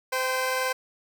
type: tone pair together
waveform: 15% pulse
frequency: 515.4 / 784 Hz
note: C5 / G5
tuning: -26 / 0 cents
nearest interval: perfect fifth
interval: 726 cents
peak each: -19 / -26 dBFS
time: 0.12-0.73 s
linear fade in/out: 10 ms
effects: none